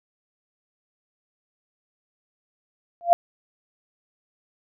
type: tone with exponential growth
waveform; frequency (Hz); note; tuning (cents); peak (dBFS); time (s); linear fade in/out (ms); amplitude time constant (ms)
sine; 690; F5; -21; -7; 3.01-3.13; 0; 26
effects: none